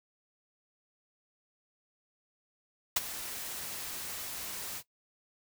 white noise with ADSR envelope, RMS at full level -25 dBFS, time 2.96-4.83 s, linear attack 6 ms, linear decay 25 ms, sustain -15 dB, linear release 60 ms, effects noise-tail reverb RT60 0.1 s tail -17 dB re dry

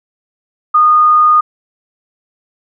sine tone, 1228 Hz, D#6, 23 cents flat, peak -5 dBFS, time 0.74-1.41 s, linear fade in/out 10 ms, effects none

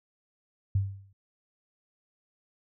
sine tone with exponential decay, 98 Hz, G2, in tune, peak -20 dBFS, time 0.75-1.13 s, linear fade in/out 5 ms, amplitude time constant 81 ms, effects none

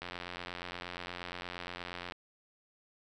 click train, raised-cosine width 0.3 ms, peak -24 dBFS, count 187, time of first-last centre 0.02-2.122 s, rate 88.5 Hz, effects none

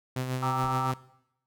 sawtooth tone with tremolo, 128.4 Hz, C3, 32 cents flat, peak -24 dBFS, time 0.16-0.94 s, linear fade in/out 5 ms, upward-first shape sine, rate 7.1 Hz, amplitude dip 45%
sine chord, E half-diminished seventh, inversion first, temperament equal, 784 / 932.3 / 1174.7 / 1318.5 Hz, G5 / Bb5 / D6 / E6, 0 / 0 / 0 / 0 cents, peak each -33 dBFS, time 0.42-0.92 s, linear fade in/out 10 ms
brown noise with exponential decay, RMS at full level -38 dBFS, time 0.64-0.83 s, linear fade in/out 0 ms, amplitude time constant 41 ms
effects noise-tail reverb RT60 0.8 s tail -19 dB re dry

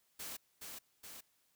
white noise with echo, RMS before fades -45 dBFS, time 0.19-0.37 s, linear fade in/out 10 ms, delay 420 ms, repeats 2, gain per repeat -3 dB, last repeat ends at 1.21 s, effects white hiss -75 dBFS RMS until 1.55 s

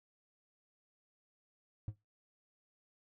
triangle tone with exponential decay, 105.4 Hz, G#2, 26 cents sharp, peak -31 dBFS, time 1.88-1.96 s, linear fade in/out 0 ms, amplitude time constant 17 ms, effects noise-tail reverb RT60 0.2 s tail -19 dB re dry

